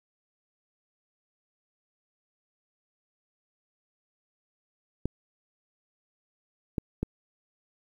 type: clicks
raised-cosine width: 3 ms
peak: -15 dBFS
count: 3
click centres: 5.056 / 6.782 / 7.03 s
effects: 9-bit